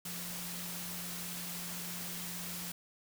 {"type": "tone in noise", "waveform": "sine", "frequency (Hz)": 175.7, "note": "F3", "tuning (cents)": 11, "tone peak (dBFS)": -46, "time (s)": [0.05, 2.72], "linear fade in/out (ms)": 5, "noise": "white", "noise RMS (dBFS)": -42, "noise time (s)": [0.05, 2.72], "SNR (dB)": -7, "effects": []}